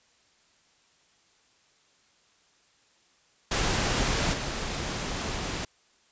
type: noise with level steps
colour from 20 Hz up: pink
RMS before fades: -26 / -32 dBFS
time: 3.51-5.65 s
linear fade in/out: 5 ms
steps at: 4.32 s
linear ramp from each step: 20 ms
effects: white hiss -64 dBFS RMS until 6.11 s + resampled to 16000 Hz